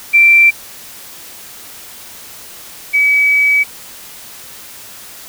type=tone pair in turn; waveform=sine; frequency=2349 / 2281 Hz; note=D7 / C#7; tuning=0 / +49 cents; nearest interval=minor second; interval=51 cents; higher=first; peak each=-4 / -8 dBFS; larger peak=first; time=0.13-0.51 / 2.93-3.64 s; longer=second; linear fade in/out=20 ms; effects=white hiss -34 dBFS RMS until 5.28 s